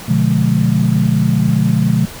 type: chord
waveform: sine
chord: B diminished seventh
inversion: none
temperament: just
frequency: 123.47 / 148.16 / 177.8 / 213.4 Hz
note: B2 / D3 / F3 / Ab3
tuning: 0 / +16 / +31 / +47 cents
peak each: -16 dBFS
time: 0.08-2.06 s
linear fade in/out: 10 ms
effects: pink hiss -32 dBFS RMS until 2.2 s